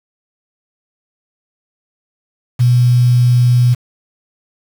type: tone with quantisation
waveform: sine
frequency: 122.9 Hz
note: B2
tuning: 8 cents flat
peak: -7 dBFS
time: 2.59-3.75 s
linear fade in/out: 20 ms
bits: 5
effects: none